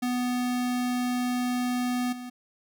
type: tone with level steps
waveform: square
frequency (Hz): 247.6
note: B3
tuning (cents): +5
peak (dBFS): -26 / -37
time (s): 0.02-2.3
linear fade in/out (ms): 10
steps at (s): 2.12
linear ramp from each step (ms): 10
effects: none